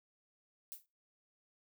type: noise with exponential decay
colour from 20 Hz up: violet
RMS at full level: -42 dBFS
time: 0.72-0.86 s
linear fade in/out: 0 ms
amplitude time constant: 30 ms
effects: noise-tail reverb RT60 0.3 s tail -24 dB re dry